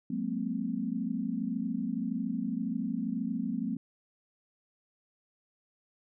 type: tone cluster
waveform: sine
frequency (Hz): 180.5 / 207.2 / 229 / 261.7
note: F#3 / G#3 / A#3 / C4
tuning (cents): -43 / -4 / -31 / 0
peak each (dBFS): -37 / -37 / -34 / -35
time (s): 0.1-3.77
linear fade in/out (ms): 5
effects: none